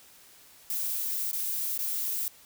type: noise with dropouts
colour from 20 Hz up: violet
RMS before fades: -31 dBFS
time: 0.7-2.28 s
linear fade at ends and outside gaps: 1 ms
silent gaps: 1.314-1.33 / 1.777-1.79 s
effects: white hiss -55 dBFS RMS until 2.45 s